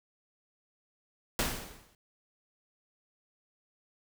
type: noise with exponential decay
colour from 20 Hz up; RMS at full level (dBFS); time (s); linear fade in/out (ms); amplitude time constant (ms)
pink; -27; 1.39-1.95; 1; 120
effects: none